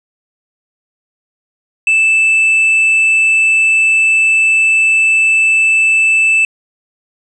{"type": "tone", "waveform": "triangle", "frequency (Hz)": 2637, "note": "E7", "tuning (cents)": 0, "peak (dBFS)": -6, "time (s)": [1.87, 6.45], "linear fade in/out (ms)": 2, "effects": ["resampled to 24000 Hz"]}